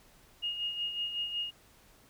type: tone with tremolo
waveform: sine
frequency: 2856 Hz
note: F7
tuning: 38 cents sharp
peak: -30 dBFS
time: 0.42-1.51 s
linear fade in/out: 20 ms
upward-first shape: sine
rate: 5.4 Hz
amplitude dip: 55%
effects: pink hiss -61 dBFS RMS until 2.09 s